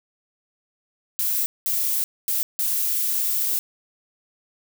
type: noise bursts at uneven times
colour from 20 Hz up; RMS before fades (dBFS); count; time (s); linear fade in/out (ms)
violet; -23; 4; 1.19-1.46 / 1.66-2.04 / 2.28-2.43 / 2.59-3.59; 0
effects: none